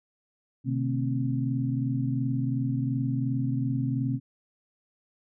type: tone cluster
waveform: sine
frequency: 127.2 / 150 / 228.1 / 266.9 Hz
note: C3 / D3 / A#3 / C4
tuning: -48 / +37 / -37 / +35 cents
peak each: -27 / -36 / -34 / -30 dBFS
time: 0.64-4.2 s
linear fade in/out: 50 ms
effects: none